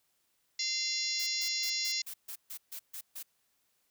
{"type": "harmonic tone", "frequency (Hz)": 691, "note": "F5", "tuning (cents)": -19, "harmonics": [3, 4, 5, 6, 7, 8, 9, 10], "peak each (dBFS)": [-40, -45, -44, -37, -37, -36, -44, -40], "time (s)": [0.59, 2.02], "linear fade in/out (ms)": 5}
{"type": "noise bursts", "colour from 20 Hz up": "blue", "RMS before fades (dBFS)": -42, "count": 10, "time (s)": [1.19, 3.23], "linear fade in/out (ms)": 10, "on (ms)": 78, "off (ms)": 140}
{"effects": ["white hiss -75 dBFS RMS until 3.9 s"]}